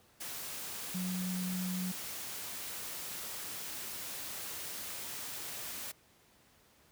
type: tone in noise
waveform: sine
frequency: 183 Hz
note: F#3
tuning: 19 cents flat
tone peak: -34 dBFS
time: 0.94-1.92 s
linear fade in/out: 10 ms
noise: white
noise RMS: -42 dBFS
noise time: 0.2-5.92 s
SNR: +5 dB
effects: pink hiss -65 dBFS RMS until 6.91 s + high-pass 60 Hz 12 dB/octave